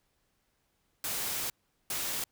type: noise bursts at uneven times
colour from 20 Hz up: white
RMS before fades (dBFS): -34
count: 2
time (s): 1.04-1.5 / 1.9-2.24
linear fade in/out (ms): 2
effects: pink hiss -75 dBFS RMS until 2.31 s